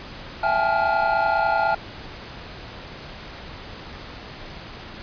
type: tone cluster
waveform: triangle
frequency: 665 / 783 / 837 / 867 / 1407 Hz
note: E5 / G5 / G#5 / A5 / F6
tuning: +15 / -2 / +13 / -26 / +12 cents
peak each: -23 dBFS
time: 0.43-1.75 s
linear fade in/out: 5 ms
effects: pink hiss -38 dBFS RMS until 5.02 s + resampled to 11025 Hz